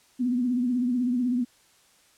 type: tone with vibrato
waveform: sine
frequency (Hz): 247.1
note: B3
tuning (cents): +1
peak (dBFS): -22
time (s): 0.19-1.45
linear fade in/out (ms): 20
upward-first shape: triangle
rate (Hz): 16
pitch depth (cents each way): 86
effects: white hiss -60 dBFS RMS until 2.17 s + low-pass 10000 Hz 12 dB/octave